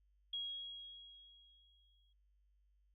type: tone with exponential decay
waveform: sine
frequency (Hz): 3299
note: G#7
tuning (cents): -12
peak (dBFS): -38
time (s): 0.33-2.13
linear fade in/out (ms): 5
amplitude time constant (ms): 390
effects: added 50 Hz sine -70 dBFS peak until 2.94 s